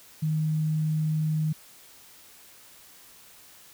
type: tone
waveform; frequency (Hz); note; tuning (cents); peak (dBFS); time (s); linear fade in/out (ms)
sine; 155.56; D#3; 0; -23; 0.22-1.53; 10
effects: white hiss -52 dBFS RMS until 3.73 s